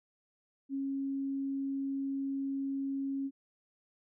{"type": "tone", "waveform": "sine", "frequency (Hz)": 273.4, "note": "C#4", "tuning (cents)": -24, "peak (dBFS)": -32, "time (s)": [0.69, 3.31], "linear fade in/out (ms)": 50, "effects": []}